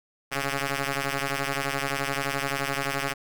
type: ring-modulated tone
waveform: 5% pulse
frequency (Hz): 139.4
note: C#3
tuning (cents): +10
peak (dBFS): -12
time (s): 0.31-3.14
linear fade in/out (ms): 20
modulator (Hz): 970
effects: none